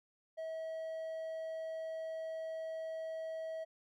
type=tone; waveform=triangle; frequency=644 Hz; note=E5; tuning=41 cents flat; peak=-37 dBFS; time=0.37-3.65 s; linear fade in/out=20 ms; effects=none